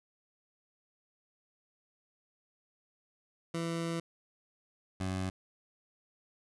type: tone pair in turn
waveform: 20% pulse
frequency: 166.8 / 93.85 Hz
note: E3 / F#2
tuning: +21 / +25 cents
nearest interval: minor seventh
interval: 996 cents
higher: first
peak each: -28 dBFS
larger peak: neither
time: 3.54-4 / 5-5.3 s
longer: first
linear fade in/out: 5 ms
effects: resampled to 24000 Hz